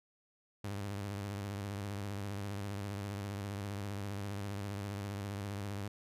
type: tone with vibrato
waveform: sawtooth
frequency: 100.5 Hz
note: G2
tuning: 44 cents sharp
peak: -34 dBFS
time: 0.64-5.88 s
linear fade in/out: 5 ms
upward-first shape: square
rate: 15 Hz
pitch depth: 51 cents each way
effects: resampled to 32000 Hz